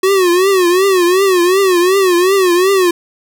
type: tone with vibrato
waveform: square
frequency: 370 Hz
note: F#4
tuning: in tune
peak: -9 dBFS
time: 0.03-2.91 s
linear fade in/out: 5 ms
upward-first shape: triangle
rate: 2.7 Hz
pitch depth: 140 cents each way
effects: none